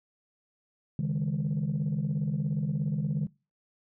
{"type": "chord", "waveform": "sine", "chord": "C# suspended second", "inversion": "none", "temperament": "equal with one note detuned", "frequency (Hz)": [138.59, 155.56, 203.7], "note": ["C#3", "D#3", "G#3"], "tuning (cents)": [0, 0, -33], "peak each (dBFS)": [-30, -28, -32], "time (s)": [0.99, 3.27], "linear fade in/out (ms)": 2, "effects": ["noise-tail reverb RT60 0.3 s tail -22 dB re dry", "tanh soft clip ceiling -22 dBFS"]}